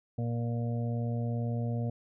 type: harmonic tone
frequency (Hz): 117.8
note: A#2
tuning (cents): +19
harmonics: 1 / 2 / 4 / 5 / 6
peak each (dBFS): -30 / -36 / -42 / -44 / -46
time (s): 0.18-1.9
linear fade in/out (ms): 5
effects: none